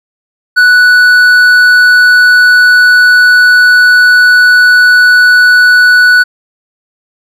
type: tone with hard clipping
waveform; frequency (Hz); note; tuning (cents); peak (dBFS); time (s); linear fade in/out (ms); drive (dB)
triangle; 1480; F#6; 0; -3; 0.56-6.24; 20; 9
effects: none